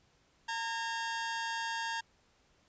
sawtooth tone pair together, 914 / 1628.6 Hz, A#5 / G#6, -34 / -34 cents, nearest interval minor seventh, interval 1000 cents, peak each -32 / -35 dBFS, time 0.48-2.01 s, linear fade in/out 10 ms, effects pink hiss -69 dBFS RMS until 2.68 s + resampled to 16000 Hz

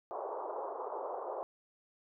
pink band-pass noise, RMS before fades -40 dBFS, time 0.11-1.43 s, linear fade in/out 0 ms, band 400 to 1100 Hz, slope 48 dB/octave, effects none

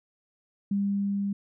sine tone with level ramp, 200 Hz, G3, 35 cents sharp, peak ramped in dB -23 to -26 dBFS, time 0.71-1.33 s, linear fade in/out 5 ms, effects none

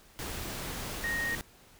sine tone in noise, 1864.7 Hz, A#6, in tune, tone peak -30 dBFS, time 1.04-1.35 s, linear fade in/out 0 ms, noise pink, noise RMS -38 dBFS, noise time 0.19-1.41 s, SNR +5 dB, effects pink hiss -58 dBFS RMS until 1.79 s

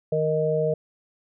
harmonic tone, 155.56 Hz, D#3, in tune, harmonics 1 / 3 / 4, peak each -27 / -23 / -25 dBFS, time 0.12-0.74 s, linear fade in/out 5 ms, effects none

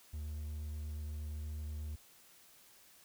triangle tone, 75.7 Hz, D#2, 47 cents flat, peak -37 dBFS, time 0.13-1.96 s, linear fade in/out 10 ms, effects white hiss -62 dBFS RMS until 3.04 s

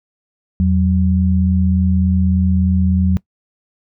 sine tone pair together, 83.6 / 186.97 Hz, E2 / F#3, +25 / +18 cents, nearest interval octave + major second, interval 1393 cents, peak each -14 dBFS, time 0.6-3.17 s, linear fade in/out 0 ms, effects noise-tail reverb RT60 0.1 s tail -21 dB re dry

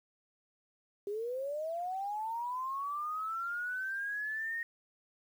sine linear sweep, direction up, 394.8 to 1864.7 Hz, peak -34 dBFS, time 1.07-4.63 s, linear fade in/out 2 ms, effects 10-bit

